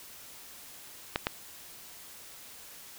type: clicks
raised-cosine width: 0.3 ms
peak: -11 dBFS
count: 2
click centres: 1.159 / 1.269 s
effects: white hiss -49 dBFS RMS until 2.98 s